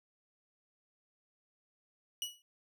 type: tone with exponential decay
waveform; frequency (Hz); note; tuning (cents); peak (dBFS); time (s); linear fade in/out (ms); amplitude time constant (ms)
sawtooth; 2928; F#7; -19; -29; 2.22-2.42; 1; 43
effects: none